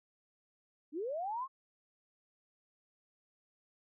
sine linear sweep, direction up, 272.4 to 1100 Hz, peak -35 dBFS, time 0.92-1.48 s, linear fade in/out 50 ms, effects none

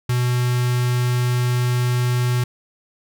square tone with notch filter, 123.47 Hz, B2, in tune, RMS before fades -19 dBFS, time 0.09-2.44 s, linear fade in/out 5 ms, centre 540 Hz, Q 0.88, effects none

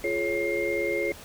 sine tone cluster, 346.4 / 423.3 / 552 / 2119 Hz, F4 / G#4 / C#5 / C7, -14 / +33 / -7 / +21 cents, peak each -30 dBFS, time 0.04-1.12 s, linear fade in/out 2 ms, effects pink hiss -45 dBFS RMS until 1.24 s

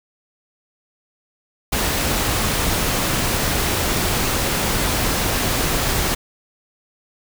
pink noise, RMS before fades -20 dBFS, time 1.72-6.15 s, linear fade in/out 10 ms, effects none

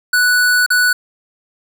square tone with dropouts, 1480 Hz, F#6, in tune, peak -11 dBFS, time 0.13-0.93 s, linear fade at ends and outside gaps 5 ms, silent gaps 0.663-0.703 s, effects 8-bit

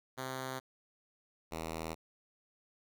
5% pulse tone pair in turn, 130.81 / 80.94 Hz, C3 / E2, 0 / -31 cents, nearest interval minor sixth, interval 831 cents, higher first, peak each -27 / -27 dBFS, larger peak neither, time 0.17-0.6 / 1.51-1.95 s, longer second, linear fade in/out 20 ms, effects none

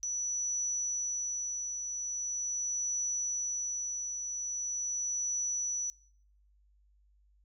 sine tone with tremolo, 5920 Hz, F#8, in tune, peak -30 dBFS, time 0.03-5.9 s, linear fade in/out 0 ms, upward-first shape triangle, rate 0.42 Hz, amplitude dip 45%, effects noise-tail reverb RT60 0.7 s tail -26 dB re dry + added 50 Hz sine -63 dBFS peak until 7.44 s

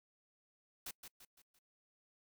white noise with echo, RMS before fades -45 dBFS, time 0.86-0.91 s, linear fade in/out 5 ms, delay 170 ms, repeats 4, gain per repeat -7 dB, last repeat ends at 1.59 s, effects noise-tail reverb RT60 0.1 s tail -25 dB re dry

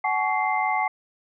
sine tone cluster, 749 / 854 / 1123 / 2087 Hz, F#5 / G#5 / C#6 / C7, +21 / +48 / +22 / -5 cents, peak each -26 / -25 / -29 / -27 dBFS, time 0.04-0.88 s, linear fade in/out 5 ms, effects none

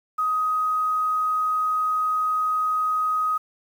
sine tone with quantisation, 1256 Hz, D#6, 16 cents sharp, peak -20 dBFS, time 0.18-3.38 s, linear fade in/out 10 ms, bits 8, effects none

